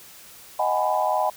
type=chord; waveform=sine; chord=G# minor seventh; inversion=second; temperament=just; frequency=623 / 747.5 / 830.6 / 996.7 Hz; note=D#5 / F#5 / G#5 / B5; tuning=+2 / +17 / 0 / +16 cents; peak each=-25 / -25 / -25 / -26 dBFS; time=0.59-1.3 s; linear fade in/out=5 ms; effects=white hiss -46 dBFS RMS until 1.36 s